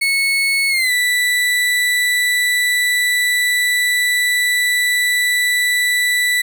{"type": "tone with pitch glide", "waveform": "35% pulse", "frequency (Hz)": [2202, 1973.1], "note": ["C#7", "B6"], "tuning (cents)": [-12, -2], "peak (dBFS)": -12, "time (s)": [0.01, 6.42], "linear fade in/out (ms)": 10, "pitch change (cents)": -190, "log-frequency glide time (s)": [0.69, 0.92], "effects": []}